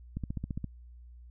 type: click train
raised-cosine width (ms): 5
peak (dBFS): -22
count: 8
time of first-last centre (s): 0.17-0.643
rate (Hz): 14.8
effects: added 60 Hz sine -48 dBFS peak until 1.3 s